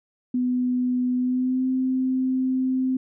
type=tone with pitch glide; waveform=sine; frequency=249.8 to 259.1 Hz; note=B3 to C4; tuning=+20 to -17 cents; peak=-20 dBFS; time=0.34-2.97 s; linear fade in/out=5 ms; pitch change=+63 cents; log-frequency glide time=1.16-1.67 s; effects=none